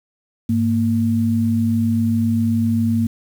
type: tone pair together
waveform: sine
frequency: 102.45 / 230 Hz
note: G#2 / A#3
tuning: -23 / -23 cents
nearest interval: octave + major second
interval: 1400 cents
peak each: -20 / -16 dBFS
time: 0.49-3.07 s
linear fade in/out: 5 ms
effects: 7-bit